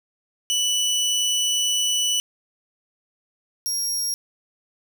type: tone pair in turn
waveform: 25% pulse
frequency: 2967 / 5601 Hz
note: F#7 / F8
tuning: +4 / +4 cents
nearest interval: major seventh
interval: 1100 cents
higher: second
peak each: -16 / -18 dBFS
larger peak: first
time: 0.5-2.2 / 3.66-4.14 s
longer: first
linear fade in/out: 0 ms
effects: none